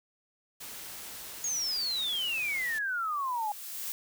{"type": "noise", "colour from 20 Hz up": "white", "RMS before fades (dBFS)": -43, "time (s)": [0.6, 2.79], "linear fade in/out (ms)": 10}
{"type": "exponential sweep", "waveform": "sine", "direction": "down", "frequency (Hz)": [6700, 815], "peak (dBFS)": -29, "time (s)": [1.44, 3.52], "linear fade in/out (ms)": 2}
{"type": "noise with exponential growth", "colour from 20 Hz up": "blue", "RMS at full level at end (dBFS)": -35, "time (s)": [2.31, 3.92], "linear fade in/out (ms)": 0, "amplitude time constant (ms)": 350}
{"effects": []}